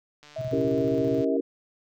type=click train; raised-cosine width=0.2 ms; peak=-32 dBFS; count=151; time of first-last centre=0.23-1.244 s; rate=148 Hz
type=tone with vibrato; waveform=sine; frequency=640 Hz; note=D#5; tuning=49 cents sharp; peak=-30 dBFS; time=0.36-1.37 s; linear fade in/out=5 ms; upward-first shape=sine; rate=7.5 Hz; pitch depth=10 cents each way
type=tone with tremolo; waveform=sine; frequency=125.5 Hz; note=B2; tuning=28 cents sharp; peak=-29 dBFS; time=0.38-1.24 s; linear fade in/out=20 ms; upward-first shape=square; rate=15 Hz; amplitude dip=75%
type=chord; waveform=sine; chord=C# diminished seventh; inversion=none; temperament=equal; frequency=277.2 / 329.6 / 392 / 466.2 Hz; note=C#4 / E4 / G4 / Bb4; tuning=0 / 0 / 0 / 0 cents; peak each=-26 / -31 / -29 / -27 dBFS; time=0.52-1.41 s; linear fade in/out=10 ms
effects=none